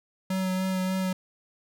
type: tone with vibrato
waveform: square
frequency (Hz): 187.2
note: F#3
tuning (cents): +20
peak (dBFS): -26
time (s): 0.3-1.13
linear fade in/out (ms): 5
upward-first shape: sine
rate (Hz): 3.4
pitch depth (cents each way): 17
effects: none